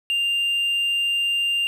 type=tone with hard clipping; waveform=sine; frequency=2794 Hz; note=F7; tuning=in tune; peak=-20 dBFS; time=0.1-1.67 s; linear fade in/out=0 ms; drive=2 dB; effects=none